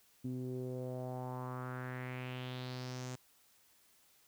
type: tone with low-pass filter sweep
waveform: sawtooth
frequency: 126.9 Hz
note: B2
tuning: 47 cents sharp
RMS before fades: -42 dBFS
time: 0.24-3.16 s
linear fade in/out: 10 ms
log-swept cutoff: 270 to 7200 Hz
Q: 3.5
effects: white hiss -68 dBFS RMS until 4.27 s